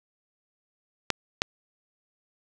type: clicks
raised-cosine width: 0.2 ms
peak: -5 dBFS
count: 2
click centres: 1.103 / 1.419 s
effects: none